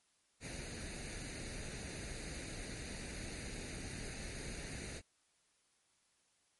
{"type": "noise with comb filter", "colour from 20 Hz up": "pink", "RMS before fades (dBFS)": -45, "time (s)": [0.4, 5.02], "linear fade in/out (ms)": 50, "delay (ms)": 0.46, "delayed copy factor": 0.7, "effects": ["white hiss -75 dBFS RMS until 6.59 s", "MP3 48 kbps"]}